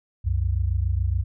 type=tone pair together; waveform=sine; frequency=65.41 / 92.5 Hz; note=C2 / F#2; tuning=0 / 0 cents; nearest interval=tritone; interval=600 cents; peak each=-23 dBFS; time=0.24-1.24 s; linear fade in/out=20 ms; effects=none